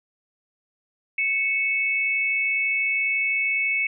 sine tone pair together, 2217 / 2605 Hz, C#7 / E7, 0 / -21 cents, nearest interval minor third, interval 279 cents, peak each -22 / -25 dBFS, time 1.18-3.87 s, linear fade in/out 5 ms, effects none

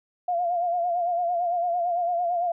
sine tone with vibrato, 698.5 Hz, F5, in tune, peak -22 dBFS, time 0.28-2.52 s, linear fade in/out 5 ms, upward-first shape sine, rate 8.9 Hz, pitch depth 56 cents each way, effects none

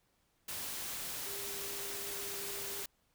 sine tone in noise, 400.2 Hz, G4, 36 cents sharp, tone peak -48 dBFS, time 1.26-2.83 s, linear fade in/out 5 ms, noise white, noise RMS -41 dBFS, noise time 0.48-2.86 s, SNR -10 dB, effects pink hiss -75 dBFS RMS until 3.14 s

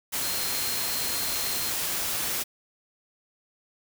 sine tone in noise, 4186 Hz, C8, in tune, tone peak -35 dBFS, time 0.21-1.71 s, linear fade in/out 20 ms, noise white, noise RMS -29 dBFS, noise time 0.12-2.44 s, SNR -9 dB, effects none

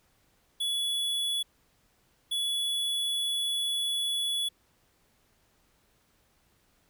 square tone bursts at uneven times, 3405 Hz, G#7, 42 cents sharp, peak -28 dBFS, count 2, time 0.6-1.43 / 2.31-4.49 s, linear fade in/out 10 ms, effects pink hiss -68 dBFS RMS until 6.89 s

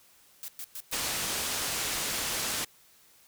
blue noise bursts, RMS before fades -39 dBFS, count 4, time 0.43-0.964 s, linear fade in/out 0 ms, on 51 ms, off 110 ms
white low-pass noise, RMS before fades -32 dBFS, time 0.92-2.65 s, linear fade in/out 10 ms, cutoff 9500 Hz, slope 12 dB/octave
effects white hiss -60 dBFS RMS until 3.27 s

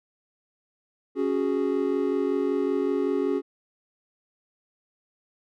triangle chord, C# suspended fourth, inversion none, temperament equal, 277.2 / 370 / 415.3 Hz, C#4 / F#4 / G#4, 0 / 0 / 0 cents, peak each -25 dBFS, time 1.15-3.42 s, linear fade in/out 50 ms, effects none

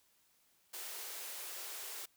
white high-pass noise, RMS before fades -45 dBFS, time 0.73-2.06 s, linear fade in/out 10 ms, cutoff 350 Hz, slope 48 dB/octave, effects white hiss -72 dBFS RMS until 2.16 s

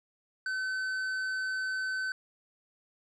triangle tone with tanh clipping, 1524 Hz, G6, 49 cents flat, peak -32 dBFS, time 0.46-2.12 s, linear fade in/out 2 ms, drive 12 dB, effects none

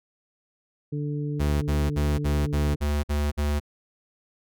harmonic tone, 146.83 Hz, D3, in tune, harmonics 1 / 2 / 3, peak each -27 / -33 / -37 dBFS, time 0.92-2.76 s, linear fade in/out 10 ms
square tone bursts, 73.42 Hz, D2, in tune, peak -23 dBFS, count 8, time 1.39-3.601 s, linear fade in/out 20 ms, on 230 ms, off 53 ms
effects none

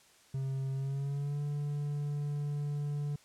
triangle tone with pitch glide, 134.4 to 145.72 Hz, C3 to D3, +47 to -13 cents, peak -30 dBFS, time 0.34-3.16 s, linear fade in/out 5 ms, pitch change +140 cents, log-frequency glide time 0.74-1.4 s, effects white hiss -62 dBFS RMS until 3.24 s + low-pass 9000 Hz 12 dB/octave

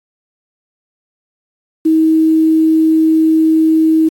sine tone with quantisation, 318.4 Hz, D#4, 40 cents sharp, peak -7 dBFS, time 1.85-4.09 s, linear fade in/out 10 ms, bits 6, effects AAC 64 kbps

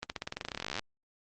accelerating click train, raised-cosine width 0.2 ms, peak -17 dBFS, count 27, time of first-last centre 0.03-0.794 s, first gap 69 ms, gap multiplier 0.92, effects low-pass 7000 Hz 12 dB/octave + Opus 32 kbps

